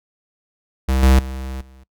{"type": "tone with level steps", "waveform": "square", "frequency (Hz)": 65.6, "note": "C2", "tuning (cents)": 5, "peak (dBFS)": [-16, -10, -27, -44], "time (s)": [0.88, 1.84], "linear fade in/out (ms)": 10, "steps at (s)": [1.03, 1.19, 1.61], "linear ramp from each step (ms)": 2, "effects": ["noise-tail reverb RT60 0.1 s tail -21 dB re dry"]}